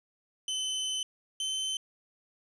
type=tone pair in turn; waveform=sawtooth; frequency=3044 / 3074 Hz; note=F#7 / G7; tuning=+48 / -35 cents; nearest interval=unison; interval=17 cents; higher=second; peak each=-27 dBFS; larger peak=neither; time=0.48-1.03 / 1.4-1.77 s; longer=first; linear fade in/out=2 ms; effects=resampled to 22050 Hz